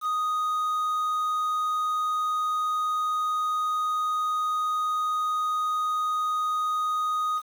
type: tone with quantisation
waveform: triangle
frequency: 1244.5 Hz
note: D#6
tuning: in tune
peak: -22 dBFS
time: 0.01-7.42 s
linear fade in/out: 50 ms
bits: 8
effects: none

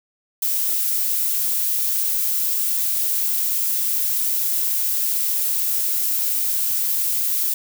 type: noise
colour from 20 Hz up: violet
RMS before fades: -21 dBFS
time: 0.42-7.54 s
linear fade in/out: 5 ms
effects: none

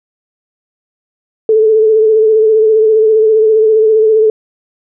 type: tone with vibrato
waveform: sine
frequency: 436.8 Hz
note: A4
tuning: 13 cents flat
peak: -5 dBFS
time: 1.49-4.3 s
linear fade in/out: 2 ms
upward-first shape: sine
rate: 15 Hz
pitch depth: 34 cents each way
effects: none

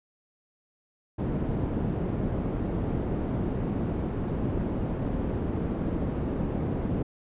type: low-pass noise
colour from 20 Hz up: white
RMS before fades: -29 dBFS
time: 1.18-7.03 s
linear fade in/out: 10 ms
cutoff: 280 Hz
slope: 12 dB/octave
effects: resampled to 8000 Hz

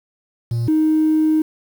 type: tone pair in turn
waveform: triangle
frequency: 117.3 / 312.2 Hz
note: A#2 / D#4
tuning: +11 / +6 cents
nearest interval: octave + perfect fourth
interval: 1695 cents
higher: second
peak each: -15 / -9 dBFS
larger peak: second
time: 0.51-0.68 / 0.68-1.42 s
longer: second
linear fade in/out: 5 ms
effects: tanh soft clip ceiling -10 dBFS + 7-bit

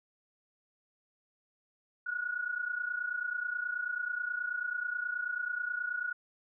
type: tone pair together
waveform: sine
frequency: 1436 / 1465.3 Hz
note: F6 / F#6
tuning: +48 / -17 cents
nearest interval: unison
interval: 35 cents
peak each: -37 / -34 dBFS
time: 2.06-6.13 s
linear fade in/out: 10 ms
effects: none

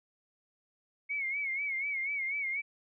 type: tone with vibrato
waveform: sine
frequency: 2202 Hz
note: C#7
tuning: 12 cents flat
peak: -31 dBFS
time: 1.09-2.62 s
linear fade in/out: 20 ms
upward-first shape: sine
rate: 4.1 Hz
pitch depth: 84 cents each way
effects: none

